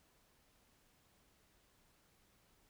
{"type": "silence", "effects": ["pink hiss -72 dBFS RMS until 2.69 s"]}